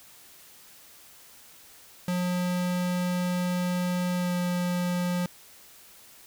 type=tone with pitch glide; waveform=square; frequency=179.2 to 177.76 Hz; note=F3 to F3; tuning=+45 to +31 cents; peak=-26 dBFS; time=2.08-5.26 s; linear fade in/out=2 ms; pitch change=-14 cents; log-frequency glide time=4.16-4.34 s; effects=white hiss -52 dBFS RMS until 6.26 s